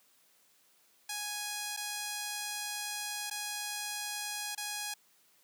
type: tone with dropouts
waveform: 5% pulse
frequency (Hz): 830.6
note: G#5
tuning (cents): 0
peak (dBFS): -24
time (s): 1.09-4.94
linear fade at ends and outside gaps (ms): 5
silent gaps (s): 1.766-1.772 / 3.3-3.31 / 4.55-4.576
effects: white hiss -67 dBFS RMS until 5.43 s + high-pass 150 Hz 12 dB/octave